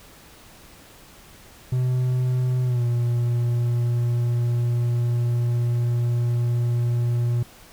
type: tone with pitch glide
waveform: triangle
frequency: 126.5 to 119.68 Hz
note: B2 to A#2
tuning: +42 to +46 cents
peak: -17 dBFS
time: 1.72-7.43 s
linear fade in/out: 5 ms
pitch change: -96 cents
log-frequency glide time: 2.64-2.83 s
effects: pink hiss -48 dBFS RMS until 7.72 s